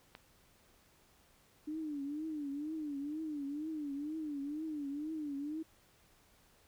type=click; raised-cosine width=0.3 ms; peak=-32 dBFS; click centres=0.151 s
type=tone with vibrato; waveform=sine; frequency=297.5 Hz; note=D4; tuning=22 cents sharp; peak=-37 dBFS; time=1.67-5.63 s; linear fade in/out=10 ms; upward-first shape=triangle; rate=2.1 Hz; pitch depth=140 cents each way
effects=pink hiss -67 dBFS RMS until 6.67 s